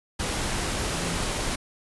sine tone in noise, 170 Hz, F3, 46 cents flat, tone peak -35 dBFS, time 0.91-1.22 s, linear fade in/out 10 ms, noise pink, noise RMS -28 dBFS, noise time 0.19-1.56 s, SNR -10 dB, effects resampled to 24000 Hz

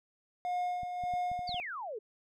triangle tone with tremolo, 717 Hz, F5, 45 cents sharp, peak -28 dBFS, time 0.45-1.6 s, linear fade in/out 0 ms, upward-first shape sine, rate 1.7 Hz, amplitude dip 50%
clicks, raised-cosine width 5 ms, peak -36 dBFS, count 7, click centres 0.833 / 1.038 / 1.138 / 1.316 / 1.392 / 1.493 / 1.544 s
sine exponential sweep, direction down, 4873 to 400 Hz, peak -37 dBFS, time 1.47-1.99 s, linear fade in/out 10 ms
effects none

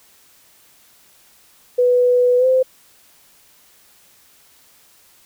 sine tone with pitch glide, 493.9 to 517.6 Hz, B4 to C5, 0 to -19 cents, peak -11 dBFS, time 1.78-2.63 s, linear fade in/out 10 ms, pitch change +81 cents, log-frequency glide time 2.38-2.46 s, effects white hiss -52 dBFS RMS until 5.25 s

